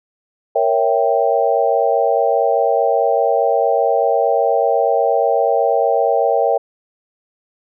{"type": "chord", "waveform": "sine", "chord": "A# diminished seventh", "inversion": "none", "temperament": "equal", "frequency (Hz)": [466.2, 554.4, 659.3, 784], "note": ["A#4", "C#5", "E5", "G5"], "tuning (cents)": [0, 0, 0, 0], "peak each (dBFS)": -18, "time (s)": [0.55, 6.58], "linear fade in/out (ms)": 10, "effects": []}